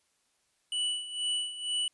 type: tone with tremolo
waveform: square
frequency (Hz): 2960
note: F#7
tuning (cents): 0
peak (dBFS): -28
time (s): 0.72-1.88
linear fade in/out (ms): 2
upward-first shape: sine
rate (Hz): 2.1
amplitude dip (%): 75
effects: white hiss -73 dBFS RMS until 1.93 s + resampled to 24000 Hz